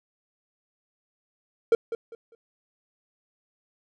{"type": "tone with echo", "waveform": "triangle", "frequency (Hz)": 459.4, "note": "A#4", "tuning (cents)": -25, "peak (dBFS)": -13, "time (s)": [1.72, 1.75], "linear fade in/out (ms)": 2, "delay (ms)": 200, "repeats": 3, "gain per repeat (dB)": -12, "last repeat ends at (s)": 2.35, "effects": []}